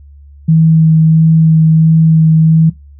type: tone with vibrato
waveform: sine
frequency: 160 Hz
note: D#3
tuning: 49 cents sharp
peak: -4 dBFS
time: 0.48-2.7 s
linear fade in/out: 10 ms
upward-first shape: sine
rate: 1.5 Hz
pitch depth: 11 cents each way
effects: noise-tail reverb RT60 0.2 s tail -19 dB re dry + added 71 Hz sine -34 dBFS peak until 2.99 s